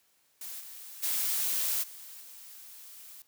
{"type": "noise with level steps", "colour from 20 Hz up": "blue", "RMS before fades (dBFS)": [-41, -46, -30, -47, -49], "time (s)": [0.41, 3.22], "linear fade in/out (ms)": 2, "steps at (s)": [0.59, 1.02, 1.82, 2.2], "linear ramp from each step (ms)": 20, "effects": ["white hiss -69 dBFS RMS until 3.27 s", "high-pass 100 Hz 12 dB/octave"]}